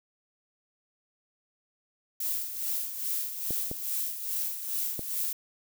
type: noise with tremolo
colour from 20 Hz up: violet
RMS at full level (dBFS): -30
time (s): 2.2-5.33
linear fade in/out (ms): 5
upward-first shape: sine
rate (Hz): 2.4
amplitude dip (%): 60
type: clicks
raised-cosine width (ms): 2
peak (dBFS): -22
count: 3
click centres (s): 3.507 / 3.714 / 4.993
effects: none